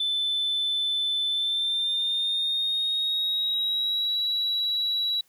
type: tone with pitch glide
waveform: sine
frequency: 3520 to 3906 Hz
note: A7 to B7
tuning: 0 to -20 cents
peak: -22 dBFS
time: 0-5.21 s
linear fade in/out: 5 ms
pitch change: +180 cents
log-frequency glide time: 1.29-4.16 s
effects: tanh soft clip ceiling -20 dBFS + white hiss -64 dBFS RMS until 5.28 s